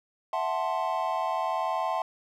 triangle chord, F# half-diminished seventh, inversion third, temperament equal, 659.3 / 740 / 880 / 1046.5 Hz, E5 / F#5 / A5 / C6, 0 / 0 / 0 / 0 cents, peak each -30 dBFS, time 0.33-2.02 s, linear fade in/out 2 ms, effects none

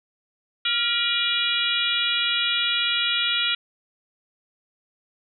harmonic tone with a mistuned harmonic, 480.1 Hz, B4, 49 cents flat, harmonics 3 / 4 / 5 / 6 / 7 / 8, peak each -28 / -34 / -28 / -27 / -25 / -28 dBFS, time 0.65-3.55 s, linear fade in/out 5 ms, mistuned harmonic 3, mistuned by -53 cents, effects none

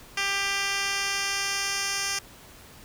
10% pulse tone with band-pass filter sweep, 396.2 Hz, G4, 18 cents sharp, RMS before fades -28 dBFS, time 0.17-2.19 s, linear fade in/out 5 ms, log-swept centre 3600 to 5600 Hz, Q 1.2, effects pink hiss -49 dBFS RMS until 2.84 s

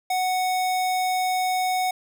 square tone, 740 Hz, F#5, in tune, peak -22 dBFS, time 0.1-1.91 s, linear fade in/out 5 ms, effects none

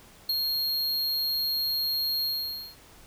square tone with ADSR envelope, 4250 Hz, C8, 26 cents sharp, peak -23 dBFS, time 0.29-2.76 s, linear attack 6 ms, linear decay 24 ms, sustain -3 dB, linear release 520 ms, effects pink hiss -53 dBFS RMS until 3.06 s

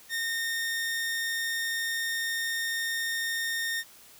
sawtooth tone, 1834 Hz, A#6, 29 cents flat, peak -25 dBFS, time 0.09-3.84 s, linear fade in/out 50 ms, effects white hiss -53 dBFS RMS until 4.19 s

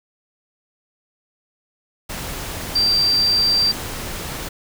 sine tone in noise, 4699 Hz, D8, in tune, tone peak -14 dBFS, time 2.75-3.72 s, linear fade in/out 10 ms, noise pink, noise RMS -29 dBFS, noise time 2.09-4.49 s, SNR +12 dB, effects none

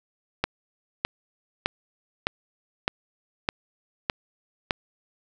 click train, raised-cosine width 0.3 ms, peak -6 dBFS, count 8, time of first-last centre 0.44-4.708 s, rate 1.64 Hz, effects none

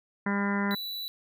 harmonic tone, 200.8 Hz, G3, 42 cents sharp, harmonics 1 / 2 / 3 / 4 / 5 / 6 / 7 / 8 / 9 / 10, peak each -27 / -37 / -41 / -41 / -35 / -46 / -37 / -40 / -37 / -39 dBFS, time 0.26-0.75 s, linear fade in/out 5 ms
square tone, 3951 Hz, B7, in tune, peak -34 dBFS, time 0.71-1.08 s, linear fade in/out 0 ms
effects none

